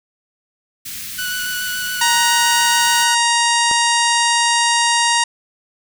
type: band-stop noise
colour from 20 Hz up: white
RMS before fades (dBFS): -29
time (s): 0.85-3.04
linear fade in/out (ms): 10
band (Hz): 260 to 1700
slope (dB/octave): 24
type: tone with vibrato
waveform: sawtooth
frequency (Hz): 1480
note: F#6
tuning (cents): 0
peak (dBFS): -18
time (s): 1.18-3.15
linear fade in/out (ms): 10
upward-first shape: square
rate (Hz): 7.1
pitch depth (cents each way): 10
type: harmonic tone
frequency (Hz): 939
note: A#5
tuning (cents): +12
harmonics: 1 / 2 / 3 / 4 / 5 / 6 / 7 / 8 / 9 / 10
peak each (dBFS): -17 / -20 / -22 / -23 / -24 / -25 / -25 / -26 / -27 / -27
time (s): 2.01-5.24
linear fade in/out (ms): 5
type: click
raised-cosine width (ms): 1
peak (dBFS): -14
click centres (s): 3.713
effects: none